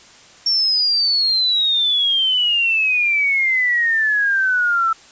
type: exponential sweep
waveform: sine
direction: down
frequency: 5510 to 1318.5 Hz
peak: -14 dBFS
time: 0.46-4.93 s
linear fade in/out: 5 ms
effects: white hiss -45 dBFS RMS until 5.11 s + resampled to 16000 Hz